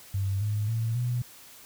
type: tone with pitch steps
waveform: sine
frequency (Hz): 97.6 / 105.21 / 113.42 / 122.26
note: G2 / G#2 / A#2 / B2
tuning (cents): -7 / +23 / -47 / -17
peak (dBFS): -25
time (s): 0.14-1.22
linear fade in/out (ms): 5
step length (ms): 270
effects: white hiss -50 dBFS RMS until 1.65 s